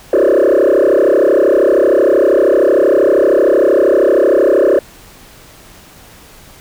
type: tone with frequency modulation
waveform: sine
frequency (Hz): 466.2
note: A#4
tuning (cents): 0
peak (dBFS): -4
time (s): 0.13-4.79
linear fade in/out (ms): 2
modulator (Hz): 32.9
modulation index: 3.9
effects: tanh soft clip ceiling -6 dBFS + pink hiss -40 dBFS RMS until 6.6 s